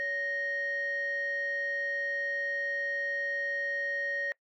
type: tone pair together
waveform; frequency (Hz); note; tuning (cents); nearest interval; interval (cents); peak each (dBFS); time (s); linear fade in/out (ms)
sine; 563.4 / 1864.7; C#5 / A#6; +28 / 0; octave + major sixth; 2072; -36 / -30; 0-4.32; 0
effects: noise-tail reverb RT60 0.1 s tail -23 dB re dry + tanh soft clip ceiling -25 dBFS